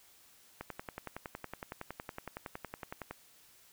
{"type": "click train", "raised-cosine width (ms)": 0.5, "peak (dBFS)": -25, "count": 28, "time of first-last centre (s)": [0.61, 3.11], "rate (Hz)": 10.8, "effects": ["white hiss -62 dBFS RMS until 3.72 s"]}